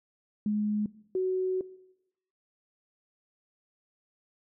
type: tone pair in turn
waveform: sine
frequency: 210 / 372.6 Hz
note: G#3 / F#4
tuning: +19 / +12 cents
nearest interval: minor seventh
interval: 993 cents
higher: second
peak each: -25 dBFS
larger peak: neither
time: 0.46-0.86 / 1.15-1.61 s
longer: second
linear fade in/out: 2 ms
effects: noise-tail reverb RT60 0.9 s tail -20 dB re dry